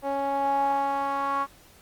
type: tone with band-pass filter sweep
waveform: sawtooth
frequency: 277.2 Hz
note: C#4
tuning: in tune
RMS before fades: -26 dBFS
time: 0.02-1.47 s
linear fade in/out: 50 ms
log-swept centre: 690 to 1100 Hz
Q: 6
effects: pink hiss -54 dBFS RMS until 1.81 s + Opus 32 kbps